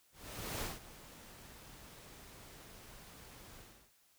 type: noise with ADSR envelope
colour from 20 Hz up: pink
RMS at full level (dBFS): -39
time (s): 0.12-3.92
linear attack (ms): 500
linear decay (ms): 170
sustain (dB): -16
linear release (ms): 340
effects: white hiss -70 dBFS RMS until 4.18 s